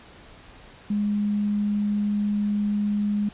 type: tone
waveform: sine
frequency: 206.7 Hz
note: G#3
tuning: 8 cents flat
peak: -21 dBFS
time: 0.9-3.29 s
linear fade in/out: 5 ms
effects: pink hiss -48 dBFS RMS until 3.33 s + resampled to 8000 Hz